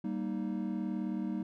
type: chord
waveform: triangle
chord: Eb major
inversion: first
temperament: just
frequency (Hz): 194.45 / 233.3 / 311.1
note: G3 / Bb3 / Eb4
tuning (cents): -14 / +2 / 0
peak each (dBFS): -34 / -35 / -36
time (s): 0.04-1.43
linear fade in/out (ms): 5
effects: none